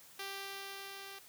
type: tone with level ramp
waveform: 5% pulse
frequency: 393.1 Hz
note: G4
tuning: 5 cents sharp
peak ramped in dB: -29 to -36 dBFS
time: 0.19-1.19 s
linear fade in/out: 5 ms
effects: white hiss -58 dBFS RMS until 1.28 s + high-pass 60 Hz 12 dB/octave